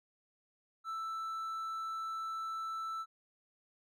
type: tone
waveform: triangle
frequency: 1323 Hz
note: E6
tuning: 6 cents sharp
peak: -35 dBFS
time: 0.84-3.06 s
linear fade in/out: 50 ms
effects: none